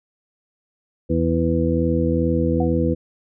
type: harmonic tone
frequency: 82.41 Hz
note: E2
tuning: in tune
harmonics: 1 / 2 / 3 / 4 / 6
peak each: -23 / -23 / -23 / -23 / -23 dBFS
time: 1.09-2.95 s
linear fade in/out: 20 ms
type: tone with exponential decay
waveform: sine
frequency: 731 Hz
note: F#5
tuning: 21 cents flat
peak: -22 dBFS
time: 2.6-2.78 s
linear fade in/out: 5 ms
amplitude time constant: 37 ms
effects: none